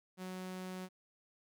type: tone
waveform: sawtooth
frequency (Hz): 185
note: F#3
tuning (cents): 0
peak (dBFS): -38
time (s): 0.17-0.89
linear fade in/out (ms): 50
effects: none